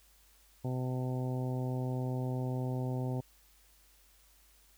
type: harmonic tone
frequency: 127.7 Hz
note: C3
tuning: 42 cents flat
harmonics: 1 / 2 / 3 / 4 / 5 / 6 / 7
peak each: -33 / -39 / -43 / -45 / -47 / -49 / -50 dBFS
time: 0.64-3.21 s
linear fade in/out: 10 ms
effects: added 50 Hz sine -65 dBFS peak until 4.77 s + white hiss -65 dBFS RMS until 4.77 s